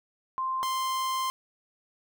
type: tone pair in turn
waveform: sine / 45% pulse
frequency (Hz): 1046.5 / 1046.5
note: C6 / C6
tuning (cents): 0 / 0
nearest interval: unison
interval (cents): 0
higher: neither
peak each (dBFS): -27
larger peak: neither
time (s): 0.38-0.63 / 0.63-1.3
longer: second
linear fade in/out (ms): 0
effects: none